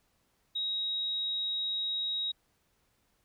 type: tone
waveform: sine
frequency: 3801 Hz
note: A#7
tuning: 33 cents sharp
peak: -30 dBFS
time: 0.55-2.32 s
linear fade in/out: 10 ms
effects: pink hiss -73 dBFS RMS until 3.24 s